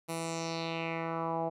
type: tone with low-pass filter sweep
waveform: 10% pulse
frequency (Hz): 164.81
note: E3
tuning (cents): 0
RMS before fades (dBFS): -35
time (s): 0.08-1.5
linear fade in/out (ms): 20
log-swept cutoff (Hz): 12000 to 700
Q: 2.9
effects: none